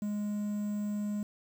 triangle tone with quantisation, 207.7 Hz, G#3, in tune, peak -29 dBFS, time 0.02-1.23 s, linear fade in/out 2 ms, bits 9, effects none

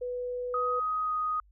sine tone, 493.9 Hz, B4, in tune, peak -31 dBFS, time 0.01-0.8 s, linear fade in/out 10 ms
sine tone with pitch glide, 1255 to 1246.3 Hz, D#6 to D#6, +15 to +2 cents, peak -27 dBFS, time 0.54-1.4 s, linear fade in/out 2 ms, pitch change -13 cents, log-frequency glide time 1.03-1.12 s
effects added 50 Hz sine -57 dBFS peak until 1.51 s

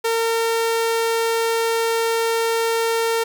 sawtooth tone, 456.5 Hz, A#4, 36 cents flat, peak -14 dBFS, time 0.04-3.24 s, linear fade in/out 10 ms, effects none

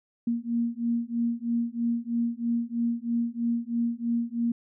sine beating tone pair, 233.1 / 236.2 Hz, A#3 / A#3, 0 / +23 cents, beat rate 3.1 Hz, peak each -28 dBFS, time 0.27-4.52 s, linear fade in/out 5 ms, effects none

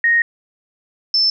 sine tone pair in turn, 1864.7 / 5292 Hz, A#6 / E8, 0 / +6 cents, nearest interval octave + tritone, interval 1806 cents, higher second, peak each -11 / -12 dBFS, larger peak first, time 0.04-0.22 / 1.14-1.3 s, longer first, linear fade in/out 2 ms, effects none

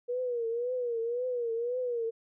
sine tone with vibrato, 480 Hz, B4, 49 cents flat, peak -29 dBFS, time 0.08-2.11 s, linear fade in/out 20 ms, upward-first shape triangle, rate 1.9 Hz, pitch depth 110 cents each way, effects none

